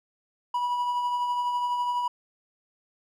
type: tone with tremolo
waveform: triangle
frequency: 976 Hz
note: B5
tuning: 21 cents flat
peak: -21 dBFS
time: 0.54-2.08 s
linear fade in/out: 5 ms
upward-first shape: triangle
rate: 12 Hz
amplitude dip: 40%
effects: none